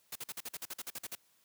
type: noise bursts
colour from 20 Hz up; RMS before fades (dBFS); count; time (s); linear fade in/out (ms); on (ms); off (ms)
white; -41; 13; 0.12-1.152; 5; 36; 47
effects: white hiss -70 dBFS RMS until 1.44 s + high-pass 80 Hz 12 dB/octave